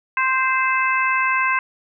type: harmonic tone with a mistuned harmonic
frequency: 523.3 Hz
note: C5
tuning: in tune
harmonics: 2 / 3 / 4 / 5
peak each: -20 / -22 / -23 / -24 dBFS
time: 0.17-1.59 s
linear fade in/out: 2 ms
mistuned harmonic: 4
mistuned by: -16 cents
effects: none